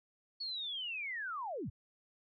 sine linear sweep, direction down, 4435 to 65.41 Hz, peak -37 dBFS, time 0.4-1.7 s, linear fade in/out 10 ms, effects MP3 32 kbps

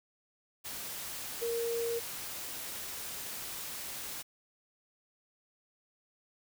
sine tone in noise, 465.7 Hz, A#4, 2 cents flat, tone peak -31 dBFS, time 1.41-2 s, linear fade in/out 20 ms, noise white, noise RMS -41 dBFS, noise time 0.64-4.23 s, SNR +7 dB, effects none

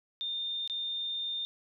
sine tone with dropouts, 3622 Hz, A7, 49 cents sharp, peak -32 dBFS, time 0.21-1.45 s, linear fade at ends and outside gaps 0 ms, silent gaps 0.676-0.698 s, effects none

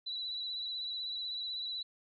sine tone with vibrato, 3951 Hz, B7, in tune, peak -36 dBFS, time 0.06-1.83 s, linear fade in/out 10 ms, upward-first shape sine, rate 16 Hz, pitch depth 32 cents each way, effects none

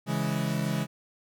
40% pulse chord, C# minor, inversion none, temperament equal, 138.59 / 164.81 / 207.7 Hz, C#3 / E3 / G#3, 0 / 0 / 0 cents, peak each -30 dBFS, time 0.06-0.87 s, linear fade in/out 50 ms, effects none

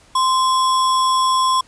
sine tone with sample-and-hold, 1041 Hz, C6, 9 cents flat, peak -13 dBFS, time 0.15-1.61 s, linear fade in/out 5 ms, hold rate 4410 Hz, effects pink hiss -50 dBFS RMS until 1.67 s + resampled to 22050 Hz

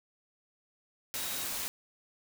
sine tone in noise, 3800 Hz, A#7, 33 cents sharp, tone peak -45 dBFS, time 1.16-1.44 s, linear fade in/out 0 ms, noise white, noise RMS -36 dBFS, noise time 1.14-1.68 s, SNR -12 dB, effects none

